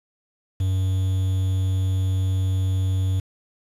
triangle tone with quantisation, 94.4 Hz, F#2, 35 cents sharp, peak -17 dBFS, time 0.6-3.2 s, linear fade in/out 5 ms, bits 7, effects resampled to 32000 Hz

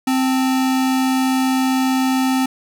square tone pair together, 261.6 / 880 Hz, C4 / A5, 0 / 0 cents, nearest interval octave + major sixth, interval 2100 cents, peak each -16 / -27 dBFS, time 0.07-2.46 s, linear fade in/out 5 ms, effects none

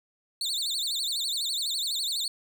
35% pulse tone with vibrato, 3992 Hz, B7, 18 cents sharp, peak -26 dBFS, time 0.41-2.28 s, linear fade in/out 2 ms, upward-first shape sine, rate 12 Hz, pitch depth 220 cents each way, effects none

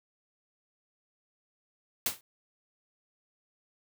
white noise with exponential decay, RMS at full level -25 dBFS, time 2.06-2.21 s, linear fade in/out 2 ms, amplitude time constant 32 ms, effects none

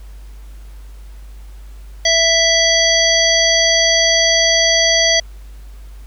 harmonic tone, 660 Hz, E5, 2 cents sharp, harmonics 1 / 3 / 5 / 7 / 9, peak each -17 / -17 / -17 / -17 / -17 dBFS, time 2.05-5.2 s, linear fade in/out 5 ms, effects added 50 Hz sine -32 dBFS peak until 6.06 s + pink hiss -50 dBFS RMS until 6.06 s

